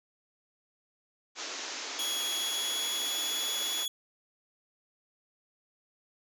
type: band-pass noise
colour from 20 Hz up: white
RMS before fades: -39 dBFS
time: 1.35-3.87 s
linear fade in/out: 50 ms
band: 250 to 7000 Hz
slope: 96 dB/octave
type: tone with pitch glide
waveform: sawtooth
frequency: 3342 to 3379 Hz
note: G#7 to G#7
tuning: +10 to +29 cents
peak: -28 dBFS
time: 1.99-3.88 s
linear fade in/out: 2 ms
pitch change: +19 cents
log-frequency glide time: 2.17-3.26 s
effects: none